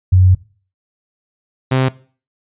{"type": "tone pair in turn", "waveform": ["sine", "sawtooth"], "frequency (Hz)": [92.5, 130.81], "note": ["F#2", "C3"], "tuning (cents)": [0, 0], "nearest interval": "tritone", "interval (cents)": 600, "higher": "second", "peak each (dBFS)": [-6, -8], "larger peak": "first", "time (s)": [[0.12, 0.35], [1.71, 1.89]], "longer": "first", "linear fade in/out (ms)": 10, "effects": ["noise-tail reverb RT60 0.4 s tail -19 dB re dry", "resampled to 8000 Hz"]}